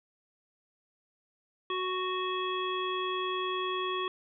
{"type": "harmonic tone", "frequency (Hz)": 370, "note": "F#4", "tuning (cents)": 0, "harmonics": [1, 3, 5, 7, 9], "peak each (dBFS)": [-34, -33, -43, -42, -38], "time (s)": [1.7, 4.08], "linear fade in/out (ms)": 2, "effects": []}